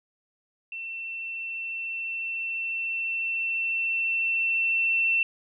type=tone with level ramp; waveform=sine; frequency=2693 Hz; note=E7; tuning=36 cents sharp; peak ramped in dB=-33 to -20 dBFS; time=0.72-5.23 s; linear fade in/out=2 ms; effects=none